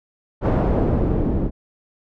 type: noise with low-pass filter sweep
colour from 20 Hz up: pink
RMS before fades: -19 dBFS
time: 0.41-1.51 s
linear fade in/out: 50 ms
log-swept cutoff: 760 to 310 Hz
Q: 0.86
effects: none